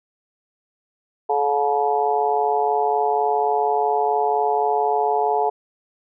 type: harmonic tone with a mistuned harmonic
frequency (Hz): 143.5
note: D3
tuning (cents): -40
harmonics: 3 / 4 / 5 / 6 / 7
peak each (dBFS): -22 / -33 / -21 / -22 / -29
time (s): 1.29-5.5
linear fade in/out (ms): 10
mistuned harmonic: 7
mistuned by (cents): -69
effects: none